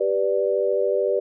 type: chord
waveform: sine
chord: G major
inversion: none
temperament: equal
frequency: 392 / 493.9 / 587.3 Hz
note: G4 / B4 / D5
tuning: 0 / 0 / 0 cents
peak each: -23 dBFS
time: 0-1.2 s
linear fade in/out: 10 ms
effects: none